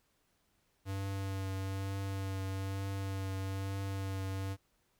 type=tone with vibrato; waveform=square; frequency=96.9 Hz; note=G2; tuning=20 cents flat; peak=-36 dBFS; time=0.85-4.57 s; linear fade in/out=50 ms; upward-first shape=triangle; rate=1.1 Hz; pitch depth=20 cents each way; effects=pink hiss -75 dBFS RMS until 4.99 s